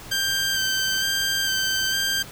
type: tone with vibrato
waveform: 15% pulse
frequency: 1568 Hz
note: G6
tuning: in tune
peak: -15 dBFS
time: 0.11-2.23 s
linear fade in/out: 10 ms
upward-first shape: square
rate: 1.1 Hz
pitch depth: 16 cents each way
effects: added 120 Hz sine -49 dBFS peak until 2.31 s + pink hiss -41 dBFS RMS until 2.31 s